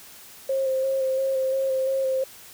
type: tone with vibrato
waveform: sine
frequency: 531 Hz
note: C5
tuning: 25 cents sharp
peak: -21 dBFS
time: 0.49-2.24 s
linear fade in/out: 5 ms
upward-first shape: square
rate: 2.9 Hz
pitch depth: 17 cents each way
effects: white hiss -46 dBFS RMS until 2.53 s